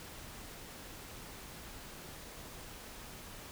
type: silence
effects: pink hiss -49 dBFS RMS until 3.51 s